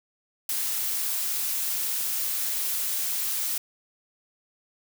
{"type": "noise", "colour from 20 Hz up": "blue", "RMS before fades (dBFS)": -28, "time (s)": [0.49, 3.58], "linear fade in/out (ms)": 2, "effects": []}